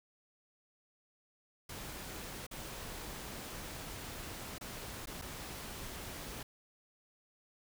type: noise with dropouts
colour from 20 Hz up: pink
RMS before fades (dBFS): -45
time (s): 1.69-6.43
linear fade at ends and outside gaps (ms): 5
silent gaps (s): 2.467-2.511 / 4.583-4.61 / 5.058-5.071 / 5.216-5.22
effects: none